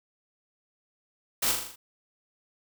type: noise with echo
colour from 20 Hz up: white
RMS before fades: -26 dBFS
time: 1.42-1.52 s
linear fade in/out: 10 ms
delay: 40 ms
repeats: 6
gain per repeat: -4 dB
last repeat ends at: 1.76 s
effects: none